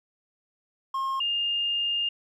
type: tone pair in turn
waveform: triangle / sine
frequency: 1072 / 2819 Hz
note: C6 / F7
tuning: +42 / +16 cents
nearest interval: octave + perfect fourth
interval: 1674 cents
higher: second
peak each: -24 dBFS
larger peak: neither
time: 0.94-1.2 / 1.2-2.09 s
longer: second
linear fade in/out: 5 ms
effects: 11-bit